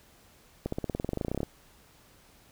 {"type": "accelerating click train", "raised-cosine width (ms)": 2, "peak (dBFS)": -17, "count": 19, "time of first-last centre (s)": [0.66, 1.432], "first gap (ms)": 64, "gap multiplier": 0.95, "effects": ["pink hiss -59 dBFS RMS until 2.51 s"]}